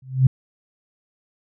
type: tone with exponential growth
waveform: sine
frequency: 130.81 Hz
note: C3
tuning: in tune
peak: -7 dBFS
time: 0.02-0.27 s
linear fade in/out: 5 ms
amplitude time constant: 54 ms
effects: none